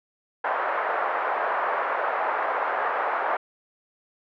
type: band-pass noise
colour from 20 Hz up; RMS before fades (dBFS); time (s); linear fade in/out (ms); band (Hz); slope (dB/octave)
pink; -26; 0.44-3.37; 5; 580 to 1600; 24
effects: none